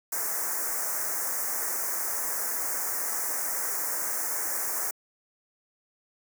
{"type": "band-stop noise", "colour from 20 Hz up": "white", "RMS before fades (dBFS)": -30, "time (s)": [0.12, 4.91], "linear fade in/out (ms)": 5, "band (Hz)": [2000, 5700], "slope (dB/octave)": 48, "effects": ["high-pass 400 Hz 12 dB/octave"]}